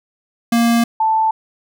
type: tone pair in turn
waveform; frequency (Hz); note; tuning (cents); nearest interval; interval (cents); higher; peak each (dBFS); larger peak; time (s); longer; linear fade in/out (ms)
square / sine; 233.5 / 881.6; A#3 / A5; +3 / +3; octave + major seventh; 2300; second; -12 / -12; neither; 0.52-0.84 / 1-1.31; first; 5
effects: none